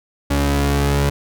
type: tone pair together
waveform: sawtooth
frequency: 70.56 / 141.4 Hz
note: C#2 / C#3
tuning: +31 / +35 cents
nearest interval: octave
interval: 1204 cents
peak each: -13 dBFS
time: 0.3-1.1 s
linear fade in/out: 10 ms
effects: none